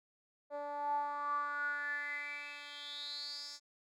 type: tone with band-pass filter sweep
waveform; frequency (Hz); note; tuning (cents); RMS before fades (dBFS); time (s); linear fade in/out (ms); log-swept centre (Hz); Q
10% pulse; 290; D4; -22; -40; 0.5-3.6; 50; 640 to 5700; 9.6
effects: none